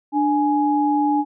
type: tone pair together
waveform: sine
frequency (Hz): 295.2 / 835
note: D4 / G#5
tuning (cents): +9 / +9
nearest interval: octave + tritone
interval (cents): 1800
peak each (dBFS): -18 / -19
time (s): 0.12-1.25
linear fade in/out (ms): 50
effects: none